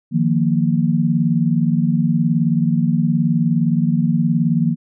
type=chord; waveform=sine; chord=Eb suspended second; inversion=none; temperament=equal; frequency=155.56 / 174.61 / 233.1 Hz; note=Eb3 / F3 / Bb3; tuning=0 / 0 / 0 cents; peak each=-18 dBFS; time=0.11-4.76 s; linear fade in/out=50 ms; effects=none